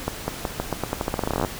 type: accelerating click train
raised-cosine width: 1 ms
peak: -9 dBFS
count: 22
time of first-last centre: 0.08-1.448 s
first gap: 200 ms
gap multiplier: 0.86
effects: pink hiss -35 dBFS RMS until 1.59 s